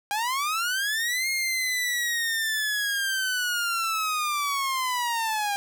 sawtooth linear two-way sweep, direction up then down, 798 to 2149 to 798 Hz, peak -21 dBFS, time 0.11-5.56 s, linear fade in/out 0 ms, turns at 1.29 s, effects none

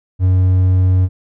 triangle tone, 92.5 Hz, F#2, in tune, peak -7 dBFS, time 0.19-1.09 s, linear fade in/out 50 ms, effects none

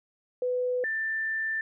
sine tone pair in turn, 498.6 / 1776.8 Hz, B4 / A6, +16 / +16 cents, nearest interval octave + minor seventh, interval 2200 cents, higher second, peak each -25 / -27 dBFS, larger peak first, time 0.42-0.84 / 0.84-1.61 s, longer second, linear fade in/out 2 ms, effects none

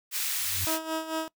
white high-pass noise, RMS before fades -30 dBFS, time 0.11-0.79 s, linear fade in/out 50 ms, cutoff 1600 Hz, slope 12 dB/octave
triangle tone with exponential growth, 93.3 Hz, F#2, 15 cents sharp, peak -28 dBFS, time 0.34-0.65 s, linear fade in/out 5 ms, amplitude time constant 66 ms
15% pulse tone with tremolo, 319.7 Hz, D#4, 47 cents sharp, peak -21 dBFS, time 0.67-1.28 s, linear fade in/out 0 ms, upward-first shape sine, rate 4.5 Hz, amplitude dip 70%
effects noise-tail reverb RT60 0.1 s tail -21 dB re dry

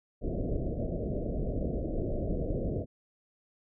pink low-pass noise, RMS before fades -32 dBFS, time 0.21-2.86 s, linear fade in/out 50 ms, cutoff 660 Hz, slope 96 dB/octave, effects none

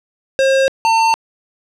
square tone pair in turn, 536 / 901.4 Hz, C5 / A5, +42 / +42 cents, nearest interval major sixth, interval 900 cents, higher second, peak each -11 dBFS, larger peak neither, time 0.39-0.68 / 0.85-1.14 s, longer neither, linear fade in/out 0 ms, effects low-pass 6000 Hz 12 dB/octave

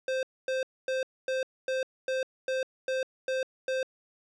square tone bursts, 522 Hz, C5, 4 cents flat, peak -28 dBFS, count 10, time 0.08-3.83 s, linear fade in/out 2 ms, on 150 ms, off 250 ms, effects low-pass 5000 Hz 12 dB/octave

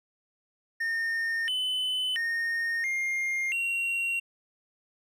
triangle tone with pitch steps, 1827 / 3021 / 1843 / 2120 / 2748 Hz, A#6 / F#7 / A#6 / C7 / F7, -35 / +35 / -20 / +22 / -29 cents, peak -25 dBFS, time 0.8-4.2 s, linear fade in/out 10 ms, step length 680 ms, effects none

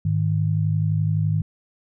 sine tone pair together, 103.82 / 155.56 Hz, G#2 / D#3, 0 / 0 cents, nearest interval perfect fifth, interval 700 cents, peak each -21 dBFS, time 0.05-1.42 s, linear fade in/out 5 ms, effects none

